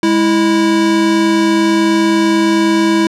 square tone pair together, 206.4 / 327.6 Hz, G#3 / E4, -10 / -11 cents, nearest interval minor sixth, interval 799 cents, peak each -17 / -11 dBFS, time 0.03-3.07 s, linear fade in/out 2 ms, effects low-pass 7000 Hz 12 dB/octave

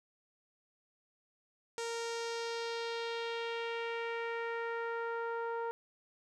sawtooth tone with low-pass filter sweep, 463.3 Hz, A#4, 11 cents flat, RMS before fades -38 dBFS, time 1.78-5.71 s, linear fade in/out 0 ms, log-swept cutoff 7300 to 1100 Hz, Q 1.9, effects none

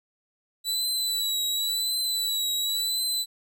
sawtooth tone with vibrato, 3951 Hz, B7, in tune, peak -22 dBFS, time 0.64-3.26 s, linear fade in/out 50 ms, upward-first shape triangle, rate 0.93 Hz, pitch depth 51 cents each way, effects none

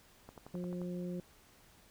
click train, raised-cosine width 1 ms, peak -35 dBFS, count 7, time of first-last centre 0.29-0.816 s, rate 11.4 Hz
harmonic tone, 177.9 Hz, F3, 32 cents sharp, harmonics 1 / 2 / 3, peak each -38 / -44 / -48 dBFS, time 0.54-1.2 s, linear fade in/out 2 ms
effects pink hiss -63 dBFS RMS until 1.9 s

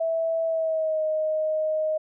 sine tone with pitch glide, 655 to 623.3 Hz, E5 to D#5, -11 to +3 cents, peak -22 dBFS, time 0-1.98 s, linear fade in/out 10 ms, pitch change -86 cents, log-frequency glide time 0.45-1.03 s, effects none

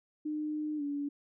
sine tone with pitch glide, 303.5 to 286.5 Hz, D#4 to D4, -43 to -43 cents, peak -32 dBFS, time 0.25-1.09 s, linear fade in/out 10 ms, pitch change -100 cents, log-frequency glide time 0.77-0.82 s, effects none

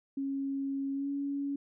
sine tone with pitch glide, 274.2 to 280.9 Hz, C#4 to C#4, -19 to +23 cents, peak -31 dBFS, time 0.17-1.56 s, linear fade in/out 5 ms, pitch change +42 cents, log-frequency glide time 0.93-1.09 s, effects none

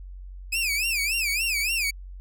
sawtooth tone with vibrato, 2489 Hz, D#7, in tune, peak -20 dBFS, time 0.52-1.91 s, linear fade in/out 10 ms, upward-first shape sine, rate 3.5 Hz, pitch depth 190 cents each way, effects added 46 Hz sine -37 dBFS peak until 2.2 s

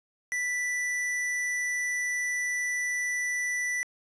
square tone, 1975.5 Hz, B6, in tune, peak -28 dBFS, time 0.32-3.83 s, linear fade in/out 0 ms, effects resampled to 22050 Hz + 9-bit

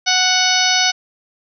harmonic tone, 740 Hz, F#5, in tune, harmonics 1 / 2 / 3 / 4 / 5 / 6 / 7 / 8, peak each -21 / -21 / -21 / -21 / -21 / -21 / -21 / -21 dBFS, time 0.06-0.92 s, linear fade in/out 20 ms, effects none

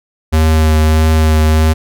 square tone with vibrato, 78.5 Hz, D#2, 16 cents sharp, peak -8 dBFS, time 0.32-1.74 s, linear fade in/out 20 ms, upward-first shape triangle, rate 1.6 Hz, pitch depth 18 cents each way, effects none

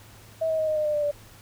sine tone with pitch steps, 646 / 636.7 / 627.6 / 618.6 / 609.7 / 601 / 592.4 / 583.9 Hz, E5 / D#5 / D#5 / D#5 / D#5 / D5 / D5 / D5, -35 / +40 / +15 / -10 / -35 / +40 / +15 / -10 cents, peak -22 dBFS, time 0.41-1.114 s, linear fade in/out 10 ms, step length 88 ms, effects added 106 Hz sine -51 dBFS peak until 1.41 s + pink hiss -51 dBFS RMS until 1.41 s

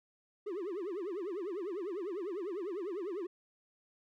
triangle tone with vibrato, 375.7 Hz, F#4, 26 cents sharp, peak -34 dBFS, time 0.46-3.27 s, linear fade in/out 10 ms, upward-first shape triangle, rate 10 Hz, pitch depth 270 cents each way, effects none

